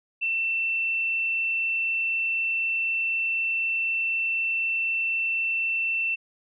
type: tone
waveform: sine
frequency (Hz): 2684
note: E7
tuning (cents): +31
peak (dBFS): -23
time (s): 0.21-6.16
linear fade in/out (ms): 20
effects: none